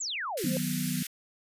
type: exponential sweep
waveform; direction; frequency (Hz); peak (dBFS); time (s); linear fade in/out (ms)
sine; down; 8040 to 174.61; -31; 0-0.53; 10
type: high-pass noise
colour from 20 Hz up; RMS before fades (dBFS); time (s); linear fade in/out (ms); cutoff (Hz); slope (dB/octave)
white; -36; 0.37-1.07; 5; 1500; 48
type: tone with exponential growth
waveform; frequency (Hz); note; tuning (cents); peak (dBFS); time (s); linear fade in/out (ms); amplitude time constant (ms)
sine; 523.3; C5; 0; -27; 0.39-0.57; 1; 39
type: chord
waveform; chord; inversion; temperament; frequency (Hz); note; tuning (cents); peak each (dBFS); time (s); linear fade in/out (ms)
sine; B major; first; equal; 155.56 / 185 / 246.9; D#3 / F#3 / B3; 0 / 0 / 0; -34 / -33 / -33; 0.44-1.03; 2
effects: resampled to 32000 Hz